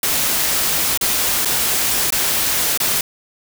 white noise with dropouts, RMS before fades -18 dBFS, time 0.03-3.01 s, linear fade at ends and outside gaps 2 ms, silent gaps 0.975-1.011 / 1.449-1.456 / 2.105-2.123 / 2.775-2.801 s, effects none

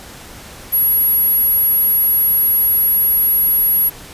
sine tone, 11410 Hz, F9, 36 cents sharp, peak -11 dBFS, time 0.72-3.9 s, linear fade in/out 20 ms, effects pink hiss -36 dBFS RMS until 4.13 s + resampled to 32000 Hz

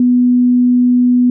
sine tone, 246.9 Hz, B3, in tune, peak -7 dBFS, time 0-1.3 s, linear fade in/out 2 ms, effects none

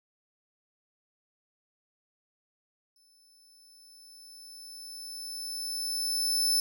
sawtooth tone with exponential growth, 5270 Hz, E8, 1 cent flat, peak -20 dBFS, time 2.96-6.6 s, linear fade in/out 2 ms, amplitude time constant 790 ms, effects none

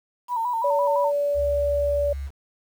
sine tone with vibrato, 943 Hz, A#5, 20 cents sharp, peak -22 dBFS, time 0.28-1.12 s, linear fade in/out 50 ms, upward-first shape square, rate 5.9 Hz, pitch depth 66 cents each way
sine tone with pitch glide, 572 to 576 Hz, D5 to D5, -46 to -34 cents, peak -20 dBFS, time 0.64-2.13 s, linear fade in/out 5 ms, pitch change +12 cents, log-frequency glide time 0.95-1.16 s
sine tone, 69.3 Hz, C#2, in tune, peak -28 dBFS, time 1.34-2.31 s, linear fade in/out 50 ms
effects 8-bit

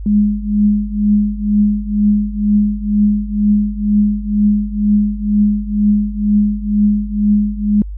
sine tone with tremolo, 207.7 Hz, G#3, in tune, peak -7 dBFS, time 0.06-7.82 s, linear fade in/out 2 ms, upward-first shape triangle, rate 2.1 Hz, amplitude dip 90%, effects added 50 Hz sine -23 dBFS peak until 7.97 s

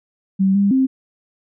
sine tone with pitch steps, 192.5 / 199.9 / 263.6 Hz, G3 / G3 / C4, -31 / +34 / +13 cents, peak -12 dBFS, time 0.39-0.87 s, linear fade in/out 20 ms, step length 160 ms, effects none

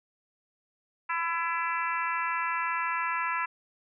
harmonic tone with a mistuned harmonic, 334.4 Hz, E4, 25 cents sharp, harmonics 3 / 4 / 5 / 6 / 7 / 8, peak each -31 / -33 / -35 / -37 / -38 / -39 dBFS, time 1.09-3.46 s, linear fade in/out 10 ms, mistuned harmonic 5, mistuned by +17 cents, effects none

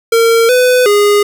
square tone with pitch steps, 458.4 / 501 / 411.4 Hz, A#4 / B4 / G#4, -29 / +25 / -16 cents, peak -7 dBFS, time 0.12-1.23 s, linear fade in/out 5 ms, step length 370 ms, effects none

